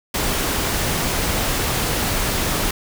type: noise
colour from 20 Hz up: pink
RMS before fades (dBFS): -21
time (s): 0.14-2.71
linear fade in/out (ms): 5
effects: none

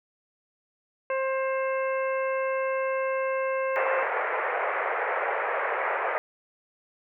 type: harmonic tone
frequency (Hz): 530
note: C5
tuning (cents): +22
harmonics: 1 / 2 / 3 / 4 / 5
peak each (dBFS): -26 / -32 / -36 / -38 / -40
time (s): 1.1-4.03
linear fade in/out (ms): 2
type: band-pass noise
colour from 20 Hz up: pink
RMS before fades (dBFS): -28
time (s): 3.76-6.18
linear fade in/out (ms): 0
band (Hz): 450 to 2200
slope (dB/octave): 48
effects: none

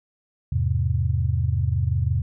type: chord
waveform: sine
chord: E augmented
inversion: none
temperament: just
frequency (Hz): 82.41 / 103.01 / 128.76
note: E2 / G#2 / B#2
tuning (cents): 0 / -14 / -27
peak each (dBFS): -23 / -24 / -24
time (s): 0.52-2.22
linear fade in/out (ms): 5
effects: none

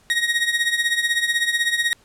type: tone with tremolo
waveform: 30% pulse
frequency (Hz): 1880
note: A#6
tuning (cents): +14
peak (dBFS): -12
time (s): 0.1-1.93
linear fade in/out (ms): 0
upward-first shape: triangle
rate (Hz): 16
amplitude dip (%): 80
effects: pink hiss -56 dBFS RMS until 2.04 s + low-pass 11000 Hz 12 dB/octave

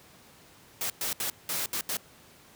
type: noise bursts at uneven times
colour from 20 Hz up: white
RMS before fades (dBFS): -31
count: 6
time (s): 0.81-0.9 / 1.01-1.13 / 1.2-1.3 / 1.49-1.66 / 1.73-1.81 / 1.89-1.97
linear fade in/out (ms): 2
effects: pink hiss -55 dBFS RMS until 2.55 s + high-pass 80 Hz 12 dB/octave

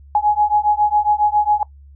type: beating tone pair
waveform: sine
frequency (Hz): 834 / 841.3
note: G#5 / G#5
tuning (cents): +7 / +22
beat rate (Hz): 7.3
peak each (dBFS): -16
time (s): 0.15-1.63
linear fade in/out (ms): 2
effects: noise-tail reverb RT60 0.1 s tail -21 dB re dry + added 70 Hz sine -40 dBFS peak until 1.95 s

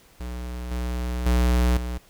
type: tone with level steps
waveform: square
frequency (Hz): 61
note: B1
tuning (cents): -21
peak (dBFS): -31 / -26 / -18 / -28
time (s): 0.2-1.98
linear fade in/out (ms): 5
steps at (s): 0.71 / 1.26 / 1.77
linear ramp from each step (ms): 2
effects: pink hiss -55 dBFS RMS until 2.09 s

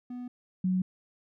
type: tone pair in turn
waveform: triangle / sine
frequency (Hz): 246.9 / 184.97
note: B3 / F#3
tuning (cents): 0 / 0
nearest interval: perfect fourth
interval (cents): 500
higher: first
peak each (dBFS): -34 / -24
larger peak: second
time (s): 0.1-0.28 / 0.64-0.82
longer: neither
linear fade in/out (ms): 5
effects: none

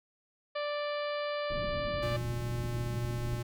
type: harmonic tone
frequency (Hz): 587.3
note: D5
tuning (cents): 0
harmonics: 1 / 2 / 3 / 4 / 5 / 6 / 7 / 8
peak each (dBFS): -33 / -39 / -43 / -45 / -47 / -49 / -50 / -51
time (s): 0.55-2.17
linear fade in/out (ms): 10
type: low-pass noise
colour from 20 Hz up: pink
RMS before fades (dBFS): -39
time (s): 1.5-3.41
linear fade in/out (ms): 2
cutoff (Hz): 290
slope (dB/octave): 24
type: tone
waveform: square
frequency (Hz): 119.4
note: A#2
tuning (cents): +42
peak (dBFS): -34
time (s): 2.02-3.43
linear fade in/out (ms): 10
effects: none

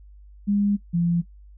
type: tone pair in turn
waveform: sine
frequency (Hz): 203.2 / 171.46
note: G#3 / F3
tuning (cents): -38 / -32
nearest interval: minor third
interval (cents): 294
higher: first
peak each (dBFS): -18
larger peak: neither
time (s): 0.47-0.77 / 0.93-1.22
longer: first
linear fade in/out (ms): 20
effects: noise-tail reverb RT60 0.1 s tail -18 dB re dry + added 50 Hz sine -44 dBFS peak until 1.57 s

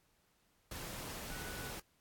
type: tone in noise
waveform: sine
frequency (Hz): 1480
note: F#6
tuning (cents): 0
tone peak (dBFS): -50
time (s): 1.3-1.71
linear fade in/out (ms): 5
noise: pink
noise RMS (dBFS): -45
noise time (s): 0.71-1.8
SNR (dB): -8
effects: pink hiss -74 dBFS RMS until 2 s + AAC 64 kbps

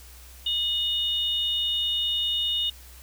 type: tone pair together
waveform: sine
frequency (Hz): 2915 / 3645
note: F#7 / A#7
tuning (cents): -26 / -40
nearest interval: major third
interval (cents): 386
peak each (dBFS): -26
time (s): 0.46-2.7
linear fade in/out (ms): 5
effects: added 62 Hz sine -46 dBFS peak until 3.02 s + white hiss -50 dBFS RMS until 3.02 s

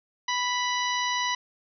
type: harmonic tone with a mistuned harmonic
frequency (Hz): 987.8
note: B5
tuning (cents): 0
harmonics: 1 / 2 / 3 / 4 / 5 / 6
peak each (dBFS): -28 / -30 / -33 / -34 / -40 / -37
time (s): 0.28-1.35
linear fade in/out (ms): 5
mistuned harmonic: 6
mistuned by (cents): -26
effects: none

